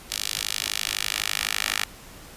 10% pulse tone with high-pass filter sweep, 51.91 Hz, G#1, in tune, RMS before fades -28 dBFS, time 0.1-1.85 s, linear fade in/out 10 ms, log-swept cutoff 3800 to 2000 Hz, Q 1.1, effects pink hiss -45 dBFS RMS until 2.36 s + resampled to 32000 Hz

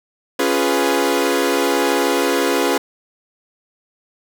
sawtooth chord, C# dominant seventh, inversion none, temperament equal, 277.2 / 349.2 / 415.3 / 493.9 Hz, C#4 / E#4 / G#4 / B4, 0 / 0 / 0 / 0 cents, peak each -17 dBFS, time 0.39-2.78 s, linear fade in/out 5 ms, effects none

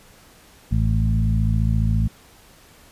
harmonic tone with a mistuned harmonic, 55 Hz, A1, in tune, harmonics 1 / 2 / 3 / 4, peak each -20 / -20 / -25 / -27 dBFS, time 0.71-2.08 s, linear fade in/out 10 ms, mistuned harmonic 1, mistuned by +32 cents, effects pink hiss -50 dBFS RMS until 2.91 s + resampled to 32000 Hz

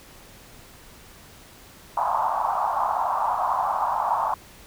white band-pass noise, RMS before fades -24 dBFS, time 1.97-4.34 s, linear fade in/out 2 ms, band 720 to 1100 Hz, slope 48 dB/octave, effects pink hiss -48 dBFS RMS until 4.66 s

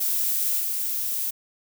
violet noise with level steps, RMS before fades -24 / -27 dBFS, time 0-1.31 s, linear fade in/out 10 ms, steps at 0.59 s, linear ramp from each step 20 ms, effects none

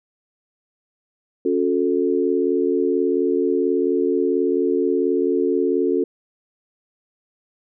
sine chord, F# minor, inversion second, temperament equal with one note detuned, 277.2 / 361.5 / 440 Hz, C#4 / F#4 / A4, 0 / -40 / 0 cents, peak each -22 / -20 / -21 dBFS, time 1.45-6.04 s, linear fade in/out 5 ms, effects none

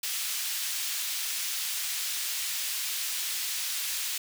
pink high-pass noise, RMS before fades -32 dBFS, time 0.03-4.18 s, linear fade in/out 5 ms, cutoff 3000 Hz, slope 12 dB/octave, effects none

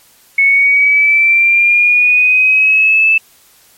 sine linear sweep, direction up, 2200 to 2637 Hz, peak -6 dBFS, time 0.38-3.18 s, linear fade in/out 5 ms, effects white hiss -47 dBFS RMS until 3.77 s + MP3 64 kbps

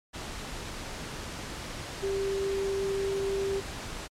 sine tone in noise, 392 Hz, G4, in tune, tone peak -27 dBFS, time 2.02-3.61 s, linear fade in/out 20 ms, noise pink, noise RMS -38 dBFS, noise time 0.13-4.08 s, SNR +8 dB, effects low-pass 8000 Hz 12 dB/octave + MP3 96 kbps

